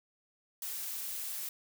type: noise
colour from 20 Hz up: blue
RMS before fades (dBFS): -39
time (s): 0.62-1.49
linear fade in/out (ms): 2
effects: none